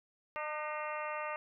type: harmonic tone with a mistuned harmonic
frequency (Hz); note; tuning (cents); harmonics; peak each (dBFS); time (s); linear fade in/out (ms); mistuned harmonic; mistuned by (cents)
302.7; D#4; -48; 2 / 3 / 4 / 5 / 6 / 7 / 8 / 9; -41 / -43 / -41 / -49 / -47 / -47 / -51 / -48; 0.36-1.36; 0; 6; +56
effects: none